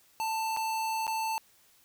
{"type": "tone with dropouts", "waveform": "square", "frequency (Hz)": 887, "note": "A5", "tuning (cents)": 14, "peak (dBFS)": -30, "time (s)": [0.2, 1.38], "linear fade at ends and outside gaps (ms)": 0, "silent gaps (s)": [[0.565, 0.571], [1.068, 1.078]], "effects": ["white hiss -63 dBFS RMS until 1.84 s"]}